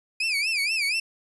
30% pulse tone with vibrato, 2446 Hz, D#7, 30 cents flat, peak -20 dBFS, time 0.2-1 s, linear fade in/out 5 ms, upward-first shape sine, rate 4.2 Hz, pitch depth 170 cents each way, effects resampled to 24000 Hz

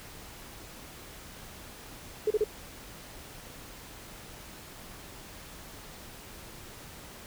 sine tone bursts, 426.7 Hz, G#4, 47 cents sharp, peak -22 dBFS, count 3, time 2.27-2.441 s, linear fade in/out 5 ms, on 35 ms, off 33 ms, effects pink hiss -47 dBFS RMS until 7.26 s

